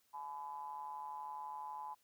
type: ring-modulated tone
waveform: triangle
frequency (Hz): 76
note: D#2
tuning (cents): -40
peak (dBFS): -38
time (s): 0.13-1.95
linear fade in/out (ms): 20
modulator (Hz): 929
effects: white hiss -75 dBFS RMS until 2.03 s